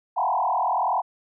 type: tone with frequency modulation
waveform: sine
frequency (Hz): 855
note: A5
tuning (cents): -50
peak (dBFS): -20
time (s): 0.16-1.02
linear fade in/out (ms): 20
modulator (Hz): 40.7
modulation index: 3.9
effects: none